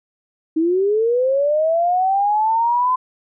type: linear sweep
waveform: sine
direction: up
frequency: 311.1 to 1026 Hz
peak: -14 dBFS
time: 0.56-2.96 s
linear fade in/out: 10 ms
effects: none